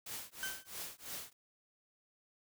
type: noise with tremolo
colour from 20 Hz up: white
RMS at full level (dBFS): -42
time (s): 0.06-1.33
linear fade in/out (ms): 5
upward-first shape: triangle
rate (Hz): 3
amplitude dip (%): 100
type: tone with exponential decay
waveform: 35% pulse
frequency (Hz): 1541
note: G6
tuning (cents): -30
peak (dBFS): -34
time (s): 0.43-0.72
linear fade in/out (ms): 0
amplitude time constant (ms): 63
effects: none